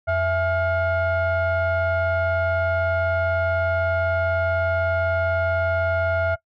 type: tone with frequency modulation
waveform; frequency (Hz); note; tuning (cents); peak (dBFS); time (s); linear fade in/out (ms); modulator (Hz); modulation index
sine; 661; E5; +5; -17; 0.07-6.36; 20; 751; 0.97
effects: noise-tail reverb RT60 0.1 s tail -21 dB re dry + tanh soft clip ceiling -15 dBFS